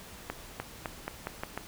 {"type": "accelerating click train", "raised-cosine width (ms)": 0.5, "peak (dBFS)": -18, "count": 7, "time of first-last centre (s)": [0.3, 1.576], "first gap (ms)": 300, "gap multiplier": 0.86, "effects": ["pink hiss -48 dBFS RMS until 1.67 s"]}